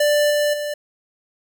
square tone with level steps, 590 Hz, D5, 8 cents sharp, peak -15 / -17 / -24 dBFS, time 0-0.74 s, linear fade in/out 5 ms, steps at 0.3 / 0.53 s, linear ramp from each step 10 ms, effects none

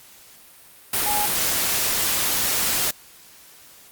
sine tone in noise, 830.6 Hz, G#5, in tune, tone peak -23 dBFS, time 1.06-1.26 s, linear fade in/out 5 ms, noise white, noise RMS -22 dBFS, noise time 0.93-2.91 s, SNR -4 dB, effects white hiss -48 dBFS RMS until 3.91 s + Opus 48 kbps

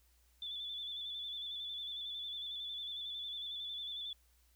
sine tone with vibrato, 3486 Hz, A7, 17 cents flat, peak -40 dBFS, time 0.42-4.13 s, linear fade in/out 2 ms, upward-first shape square, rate 11 Hz, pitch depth 30 cents each way, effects added 60 Hz sine -68 dBFS peak until 4.55 s + white hiss -73 dBFS RMS until 4.55 s

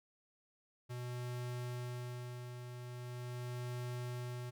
square tone with tremolo, 123.1 Hz, B2, 5 cents flat, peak -40 dBFS, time 0.89-4.51 s, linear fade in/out 20 ms, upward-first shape sine, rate 0.42 Hz, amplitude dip 50%, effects none

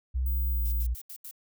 sine tone with pitch glide, 64 to 59.37 Hz, C2 to A#1, -38 to +32 cents, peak -25 dBFS, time 0.14-0.95 s, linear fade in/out 20 ms, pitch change -130 cents, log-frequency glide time 0.5-0.62 s
sine tone, 16000 Hz, B9, 21 cents sharp, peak -33 dBFS, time 0.26-0.83 s, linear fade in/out 5 ms
violet noise bursts, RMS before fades -42 dBFS, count 5, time 0.65-1.312 s, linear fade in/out 5 ms, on 70 ms, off 78 ms
effects none

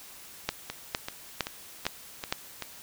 two click trains, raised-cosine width 0.2 ms, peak -16 / -9 dBFS, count 6 / 5, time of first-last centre 0.7-2.623 / 0.49-2.325 s, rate 2.6 / 2.18 Hz, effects white hiss -48 dBFS RMS until 2.82 s

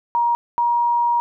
sine tone pair in turn, 946 / 949.7 Hz, A#5 / A#5, +25 / +32 cents, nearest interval unison, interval 7 cents, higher second, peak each -15 dBFS, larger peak neither, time 0.15-0.35 / 0.58-1.2 s, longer second, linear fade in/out 0 ms, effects none

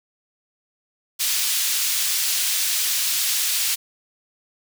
pink high-pass noise, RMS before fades -22 dBFS, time 1.19-3.76 s, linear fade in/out 20 ms, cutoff 3500 Hz, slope 12 dB/octave, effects none

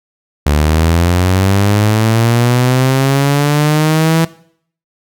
sawtooth linear sweep, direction up, 72 to 164.81 Hz, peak -5 dBFS, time 0.46-4.25 s, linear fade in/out 5 ms, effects noise-tail reverb RT60 0.6 s tail -19 dB re dry

